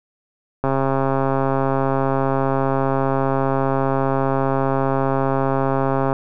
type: click train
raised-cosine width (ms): 1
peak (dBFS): -6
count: 742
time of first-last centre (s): 0.64-6.129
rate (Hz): 135
effects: none